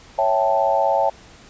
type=chord; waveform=sine; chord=A dominant seventh; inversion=first; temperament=equal; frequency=554.4 / 659.3 / 784 / 880 Hz; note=C#5 / E5 / G5 / A5; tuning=0 / 0 / 0 / 0 cents; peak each=-21 dBFS; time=0.18-1.1 s; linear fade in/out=10 ms; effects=pink hiss -46 dBFS RMS until 1.49 s + resampled to 16000 Hz

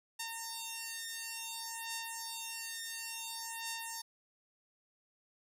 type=beating tone pair; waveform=5% pulse; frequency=913 / 913.57 Hz; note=A#5 / A#5; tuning=-36 / -35 cents; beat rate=0.57 Hz; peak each=-31 dBFS; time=0.19-4.02 s; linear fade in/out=10 ms; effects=none

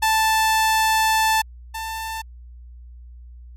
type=tone pair in turn; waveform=sawtooth; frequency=880 / 889.7 Hz; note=A5 / A5; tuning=0 / +19 cents; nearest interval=unison; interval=19 cents; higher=second; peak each=-12 / -23 dBFS; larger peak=first; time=0.02-1.42 / 1.74-2.22 s; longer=first; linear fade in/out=10 ms; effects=added 60 Hz sine -38 dBFS peak until 3.56 s + MP3 64 kbps

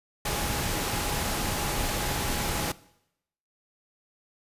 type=tone in noise; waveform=sine; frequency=830.6 Hz; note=G#5; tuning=in tune; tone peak=-38 dBFS; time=0.25-2.72 s; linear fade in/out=5 ms; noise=pink; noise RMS=-29 dBFS; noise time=0.25-2.72 s; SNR=-12 dB; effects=noise-tail reverb RT60 0.8 s tail -20 dB re dry + resampled to 32000 Hz

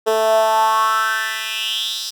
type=tone with high-pass filter sweep; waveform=10% pulse; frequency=220 Hz; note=A3; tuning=in tune; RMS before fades=-18 dBFS; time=0.06-2.11 s; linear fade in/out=20 ms; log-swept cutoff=470 to 4700 Hz; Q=5.3; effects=none

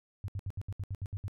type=tone bursts; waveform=sine; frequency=98 Hz; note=G2; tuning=in tune; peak=-33 dBFS; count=10; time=0.24-1.281 s; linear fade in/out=0 ms; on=42 ms; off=69 ms; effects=none

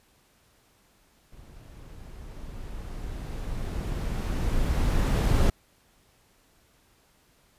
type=noise with level ramp; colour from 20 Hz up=brown; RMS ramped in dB=-48 to -19 dBFS; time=1.32-5.5 s; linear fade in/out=5 ms; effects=pink hiss -63 dBFS RMS until 7.58 s + resampled to 32000 Hz

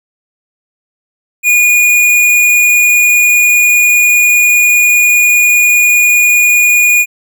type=tone; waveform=square; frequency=2445 Hz; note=D#7; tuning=31 cents flat; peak=-6 dBFS; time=1.43-7.06 s; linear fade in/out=50 ms; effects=none

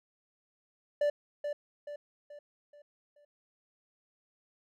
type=tone with echo; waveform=triangle; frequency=585 Hz; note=D5; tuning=7 cents flat; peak=-23 dBFS; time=1.01-1.1 s; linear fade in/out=5 ms; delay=430 ms; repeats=5; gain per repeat=-7 dB; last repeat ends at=3.25 s; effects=none

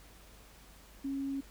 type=tone; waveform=sine; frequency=274.2 Hz; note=C#4; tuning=19 cents flat; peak=-33 dBFS; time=1.04-1.41 s; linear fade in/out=10 ms; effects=added 50 Hz sine -57 dBFS peak until 1.5 s + pink hiss -58 dBFS RMS until 1.5 s

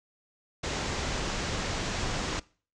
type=low-pass noise; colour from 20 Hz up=pink; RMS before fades=-32 dBFS; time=0.63-2.4 s; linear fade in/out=10 ms; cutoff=7400 Hz; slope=48 dB/octave; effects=noise-tail reverb RT60 0.4 s tail -22 dB re dry

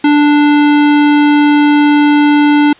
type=tone; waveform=square; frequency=293.7 Hz; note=D4; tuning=in tune; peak=-6 dBFS; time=0.04-2.73 s; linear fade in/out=5 ms; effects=white hiss -40 dBFS RMS until 2.79 s + resampled to 8000 Hz

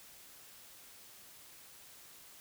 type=silence; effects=white hiss -56 dBFS RMS until 2.4 s

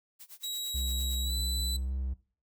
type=noise with tremolo; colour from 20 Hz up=blue; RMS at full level=-47 dBFS; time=0.19-1.17 s; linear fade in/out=20 ms; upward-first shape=sine; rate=8.8 Hz; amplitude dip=100%
type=tone with pitch glide; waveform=sawtooth; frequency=3857 to 3982 Hz; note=B7 to B7; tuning=-42 to +14 cents; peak=-31 dBFS; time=0.43-1.77 s; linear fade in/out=10 ms; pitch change=+56 cents; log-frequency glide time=1.22-1.33 s
type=tone with vibrato; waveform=triangle; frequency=65.41 Hz; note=C2; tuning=in tune; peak=-29 dBFS; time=0.74-2.14 s; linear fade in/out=10 ms; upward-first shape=sine; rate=4.3 Hz; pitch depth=18 cents each way
effects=noise-tail reverb RT60 0.4 s tail -18 dB re dry

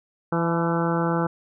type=harmonic tone with a mistuned harmonic; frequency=167.6 Hz; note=E3; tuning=29 cents sharp; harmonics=1 / 2 / 3 / 4 / 5 / 6 / 7 / 8 / 9; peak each=-24 / -27 / -28 / -34 / -30 / -34 / -34 / -31 / -36 dBFS; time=0.32-1.27 s; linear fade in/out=5 ms; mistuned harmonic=5; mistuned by=+34 cents; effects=none

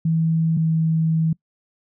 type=tone pair in turn; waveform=sine; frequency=162.4 / 161.09 Hz; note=E3 / E3; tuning=-26 / -40 cents; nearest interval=unison; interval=14 cents; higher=first; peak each=-16 dBFS; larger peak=neither; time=0.05-0.57 / 0.57-1.33 s; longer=second; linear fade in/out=5 ms; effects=noise-tail reverb RT60 0.1 s tail -24 dB re dry

